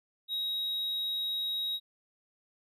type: tone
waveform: triangle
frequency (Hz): 3804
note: A#7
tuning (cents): +34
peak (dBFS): -29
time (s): 0.28-1.8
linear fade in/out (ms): 50
effects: none